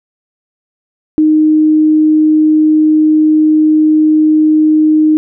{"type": "tone", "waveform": "sine", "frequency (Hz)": 309.2, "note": "D#4", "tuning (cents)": -11, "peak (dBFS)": -5, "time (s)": [1.18, 5.17], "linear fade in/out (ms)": 0, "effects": []}